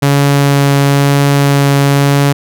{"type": "tone with vibrato", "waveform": "sawtooth", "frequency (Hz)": 140.8, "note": "C#3", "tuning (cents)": 27, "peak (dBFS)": -3, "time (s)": [0.02, 2.33], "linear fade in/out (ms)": 10, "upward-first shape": "triangle", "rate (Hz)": 1, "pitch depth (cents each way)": 9, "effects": []}